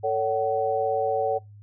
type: tone cluster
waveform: sine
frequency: 446.1 / 564 / 756 Hz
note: A4 / C#5 / F#5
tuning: +24 / +30 / +37 cents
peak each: -26 dBFS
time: 0.03-1.39 s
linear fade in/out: 20 ms
effects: noise-tail reverb RT60 0.2 s tail -23 dB re dry + added 103 Hz sine -44 dBFS peak until 1.62 s